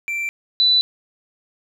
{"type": "tone pair in turn", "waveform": ["triangle", "sine"], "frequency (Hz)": [2348, 3980], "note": ["D7", "B7"], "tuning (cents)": [-1, 13], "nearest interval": "major sixth", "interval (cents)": 914, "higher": "second", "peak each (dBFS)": [-20, -12], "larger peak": "second", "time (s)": [[0.08, 0.29], [0.6, 0.81]], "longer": "neither", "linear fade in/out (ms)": 0, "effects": []}